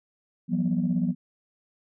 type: tone cluster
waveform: sine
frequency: 170.7 / 186.9 / 242.7 Hz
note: F3 / F#3 / B3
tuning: -39 / +18 / -30 cents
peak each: -26 dBFS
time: 0.48-1.15 s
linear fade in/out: 50 ms
effects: tanh soft clip ceiling -15 dBFS